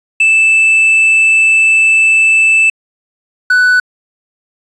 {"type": "tone pair in turn", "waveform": "triangle", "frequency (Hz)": [2637, 1489.6], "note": ["E7", "F#6"], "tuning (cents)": [0, 11], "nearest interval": "minor seventh", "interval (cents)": 989, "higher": "first", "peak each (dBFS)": -4, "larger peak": "neither", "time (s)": [[0.2, 2.7], [3.5, 3.8]], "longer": "first", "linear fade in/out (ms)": 5, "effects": ["resampled to 22050 Hz", "7-bit"]}